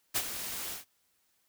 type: noise with ADSR envelope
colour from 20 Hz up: white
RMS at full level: -28 dBFS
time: 0.14-0.85 s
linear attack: 23 ms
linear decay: 58 ms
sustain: -10 dB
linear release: 140 ms
effects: white hiss -73 dBFS RMS until 1.48 s